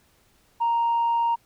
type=tone; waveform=sine; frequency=932.3 Hz; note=A#5; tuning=in tune; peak=-18 dBFS; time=0.6-1.36 s; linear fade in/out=20 ms; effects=tanh soft clip ceiling -17 dBFS + pink hiss -62 dBFS RMS until 1.45 s